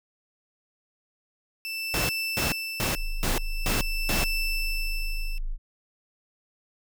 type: tone with tremolo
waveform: 30% pulse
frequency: 2656 Hz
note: E7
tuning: 12 cents sharp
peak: -24 dBFS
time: 1.65-5.38 s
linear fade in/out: 0 ms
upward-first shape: triangle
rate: 0.46 Hz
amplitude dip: 85%
type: noise bursts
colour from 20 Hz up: pink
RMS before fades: -27 dBFS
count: 6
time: 1.94-4.24 s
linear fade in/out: 0 ms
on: 150 ms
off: 280 ms
type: tone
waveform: sine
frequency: 26.27 Hz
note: G#0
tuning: 21 cents sharp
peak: -26 dBFS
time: 2.94-5.58 s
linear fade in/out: 50 ms
effects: none